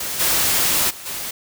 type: noise with level steps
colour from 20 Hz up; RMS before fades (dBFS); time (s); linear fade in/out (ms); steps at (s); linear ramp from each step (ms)
white; -26 / -18 / -36 / -28; 0-1.31; 5; 0.19 / 0.89 / 1.05; 20
effects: none